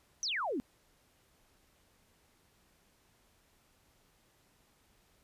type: exponential sweep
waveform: sine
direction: down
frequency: 6272 to 232.1 Hz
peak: -32 dBFS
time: 0.23-0.6 s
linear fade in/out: 0 ms
effects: pink hiss -69 dBFS RMS until 5.23 s + resampled to 32000 Hz